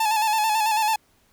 45% pulse tone with vibrato, 868 Hz, A5, 24 cents flat, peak -19 dBFS, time 0-0.96 s, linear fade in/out 5 ms, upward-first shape square, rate 9.1 Hz, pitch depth 42 cents each way, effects pink hiss -62 dBFS RMS until 1.32 s

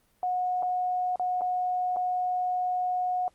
sine tone with dropouts, 728 Hz, F#5, 28 cents flat, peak -25 dBFS, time 0.23-3.28 s, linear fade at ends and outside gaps 1 ms, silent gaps 0.625-0.63 / 1.158-1.196 / 1.41-1.417 / 1.962-1.968 s, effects pink hiss -67 dBFS RMS until 3.34 s + Opus 32 kbps

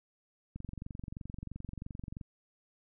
click train, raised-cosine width 5 ms, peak -29 dBFS, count 39, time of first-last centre 0.56-2.212 s, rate 23 Hz, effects none

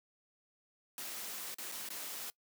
white noise with dropouts, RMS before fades -43 dBFS, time 0.98-2.3 s, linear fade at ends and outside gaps 1 ms, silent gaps 1.544-1.584 / 1.716-1.721 / 1.889-1.903 s, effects noise-tail reverb RT60 0.1 s tail -22 dB re dry + high-pass 200 Hz 12 dB/octave

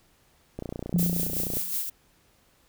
click train, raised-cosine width 2 ms, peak -20 dBFS, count 30, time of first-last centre 0.59-1.57 s, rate 29.6 Hz
sine tone with exponential decay, 174.61 Hz, F3, in tune, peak -18 dBFS, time 0.94-1.77 s, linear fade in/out 2 ms, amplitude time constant 180 ms
violet noise with tremolo, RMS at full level -28 dBFS, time 0.98-1.9 s, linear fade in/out 10 ms, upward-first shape sine, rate 5.4 Hz, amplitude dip 50%
effects pink hiss -63 dBFS RMS until 2.68 s

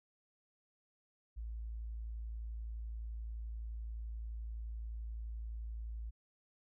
sine tone, 55.8 Hz, A1, 25 cents sharp, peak -40 dBFS, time 1.36-6.11 s, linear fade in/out 20 ms, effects none

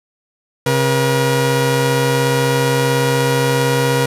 sawtooth tone pair together, 134.53 / 479.4 Hz, C3 / A#4, +49 / +48 cents, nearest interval octave + minor seventh, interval 2199 cents, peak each -12 dBFS, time 0.66-4.06 s, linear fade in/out 5 ms, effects resampled to 32000 Hz + 7-bit

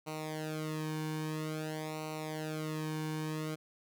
sawtooth tone with flanger, 155.56 Hz, D#3, in tune, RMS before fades -38 dBFS, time 0.06-3.56 s, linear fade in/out 20 ms, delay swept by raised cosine 0.59 to 1.55 ms, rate 0.5 Hz, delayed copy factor -0.9, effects none

